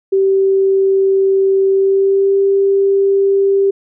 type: tone with pitch glide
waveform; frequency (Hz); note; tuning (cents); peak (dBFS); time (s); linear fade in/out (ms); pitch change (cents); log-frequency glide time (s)
sine; 387.4 to 393.5; G4 to G4; -20 to +7; -9; 0.12-3.71; 10; +27; 1.7-2.37
effects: none